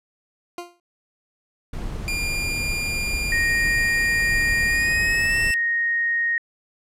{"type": "tone with exponential decay", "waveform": "20% pulse", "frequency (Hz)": 349.2, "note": "F4", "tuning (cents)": 0, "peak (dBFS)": -23, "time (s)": [0.58, 0.8], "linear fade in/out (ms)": 2, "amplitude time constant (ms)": 46}
{"type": "noise", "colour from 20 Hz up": "brown", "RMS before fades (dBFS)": -29, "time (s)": [1.73, 5.51], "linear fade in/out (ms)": 5}
{"type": "tone with pitch glide", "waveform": "sawtooth", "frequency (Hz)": [2400, 2663], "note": ["D7", "E7"], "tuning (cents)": [37, 17], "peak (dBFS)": -21, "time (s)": [2.08, 5.54], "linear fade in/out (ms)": 0, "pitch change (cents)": 180, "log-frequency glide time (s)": [4.67, 5.37]}
{"type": "tone", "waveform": "sine", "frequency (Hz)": 1865, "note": "A#6", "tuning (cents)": 0, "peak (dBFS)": -19, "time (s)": [3.32, 6.38], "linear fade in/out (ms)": 2}
{"effects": ["low-pass 12000 Hz 12 dB/octave"]}